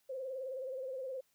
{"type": "tone with vibrato", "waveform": "sine", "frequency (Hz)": 523.3, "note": "C5", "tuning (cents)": 0, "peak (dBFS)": -38, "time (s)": [0.09, 1.21], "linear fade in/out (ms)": 10, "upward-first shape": "sine", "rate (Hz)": 19, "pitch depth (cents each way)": 66, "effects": ["white hiss -75 dBFS RMS until 1.34 s"]}